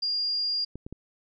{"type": "tone", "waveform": "sine", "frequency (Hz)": 4816, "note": "D8", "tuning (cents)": 43, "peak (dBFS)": -25, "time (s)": [0.02, 0.65], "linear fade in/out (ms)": 10}
{"type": "clicks", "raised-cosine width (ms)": 3, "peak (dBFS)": -25, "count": 3, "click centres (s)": [0.756, 0.865, 0.926]}
{"effects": []}